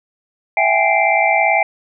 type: tone cluster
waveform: sine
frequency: 659 / 771 / 829 / 2090 / 2340 Hz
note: E5 / G5 / G#5 / C7 / D7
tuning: -1 / -29 / -3 / -2 / -7 cents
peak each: -18 dBFS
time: 0.57-1.63 s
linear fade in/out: 2 ms
effects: none